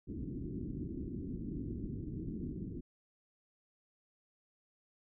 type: low-pass noise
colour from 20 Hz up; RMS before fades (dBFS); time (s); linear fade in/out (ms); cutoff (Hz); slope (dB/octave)
white; -41; 0.07-2.81; 20; 340; 48
effects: none